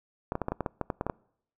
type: clicks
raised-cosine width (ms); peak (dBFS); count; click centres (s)
1; -15; 12; 0.321 / 0.354 / 0.417 / 0.484 / 0.52 / 0.607 / 0.662 / 0.813 / 0.902 / 1.011 / 1.066 / 1.098
effects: noise-tail reverb RT60 0.7 s tail -26 dB re dry